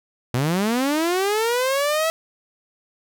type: linear sweep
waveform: sawtooth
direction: up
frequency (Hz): 116.54 to 656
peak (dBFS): -15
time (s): 0.34-2.1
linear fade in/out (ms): 0
effects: none